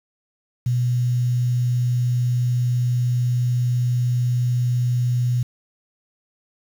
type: tone with quantisation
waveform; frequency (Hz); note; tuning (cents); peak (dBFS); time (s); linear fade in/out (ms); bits
sine; 123; B2; -7; -17; 0.66-5.43; 5; 7
effects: none